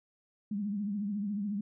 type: tone with vibrato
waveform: sine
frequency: 204.2 Hz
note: G#3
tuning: 29 cents flat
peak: -31 dBFS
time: 0.51-1.61 s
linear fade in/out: 5 ms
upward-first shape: triangle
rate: 14 Hz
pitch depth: 100 cents each way
effects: none